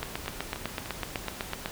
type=two click trains; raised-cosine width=0.3 ms; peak=-14 / -21 dBFS; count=14 / 4; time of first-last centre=0.03-1.659 / 0.26-1.158 s; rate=7.98 / 3.34 Hz; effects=pink hiss -41 dBFS RMS until 1.71 s